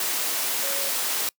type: tone in noise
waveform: sine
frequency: 554.4 Hz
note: C#5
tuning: in tune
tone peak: -34 dBFS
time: 0.63-0.89 s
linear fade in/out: 2 ms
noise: white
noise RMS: -26 dBFS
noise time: 0-1.29 s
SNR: -11 dB
effects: noise-tail reverb RT60 0.1 s tail -25 dB re dry + high-pass 300 Hz 12 dB/octave